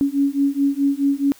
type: beating tone pair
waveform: sine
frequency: 277.2 / 281.9 Hz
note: C#4 / C#4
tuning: 0 / +29 cents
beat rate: 4.7 Hz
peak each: -19 dBFS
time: 0.01-1.32 s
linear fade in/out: 0 ms
effects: white hiss -49 dBFS RMS until 1.39 s